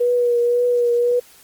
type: tone with vibrato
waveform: sine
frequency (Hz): 482.7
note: B4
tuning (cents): -40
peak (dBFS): -14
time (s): 0-1.2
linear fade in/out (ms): 10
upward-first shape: triangle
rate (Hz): 1.9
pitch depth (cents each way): 28
effects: white hiss -48 dBFS RMS until 1.43 s + Opus 24 kbps